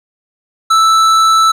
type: tone with hard clipping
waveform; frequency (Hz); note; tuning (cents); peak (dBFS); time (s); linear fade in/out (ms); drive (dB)
triangle; 1318.5; E6; 0; -8; 0.7-1.52; 10; 15
effects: none